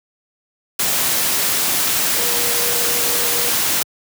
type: tone in noise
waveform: sine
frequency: 479.2 Hz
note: A#4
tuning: 48 cents sharp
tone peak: -28 dBFS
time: 2.18-3.5 s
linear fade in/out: 5 ms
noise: white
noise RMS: -18 dBFS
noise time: 0.79-3.83 s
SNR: -13 dB
effects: high-pass 100 Hz 12 dB/octave